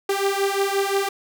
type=beating tone pair; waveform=sawtooth; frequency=392 / 397.7 Hz; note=G4 / G4; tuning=0 / +25 cents; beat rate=5.7 Hz; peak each=-19 dBFS; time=0.09-1.09 s; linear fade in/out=5 ms; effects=none